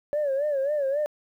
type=tone with vibrato; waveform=sine; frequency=568 Hz; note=C#5; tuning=42 cents sharp; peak=-21 dBFS; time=0.13-1.06 s; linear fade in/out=0 ms; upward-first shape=sine; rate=3.7 Hz; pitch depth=110 cents each way; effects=tanh soft clip ceiling -20 dBFS + 10-bit